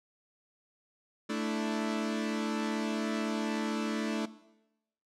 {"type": "chord", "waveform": "sawtooth", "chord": "A suspended fourth", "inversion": "none", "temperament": "equal", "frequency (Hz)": [220, 293.7, 329.6], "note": ["A3", "D4", "E4"], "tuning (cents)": [0, 0, 0], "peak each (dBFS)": [-30, -32, -34], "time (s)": [1.29, 4.26], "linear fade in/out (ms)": 10, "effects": ["noise-tail reverb RT60 0.9 s tail -17 dB re dry", "low-pass 7000 Hz 12 dB/octave"]}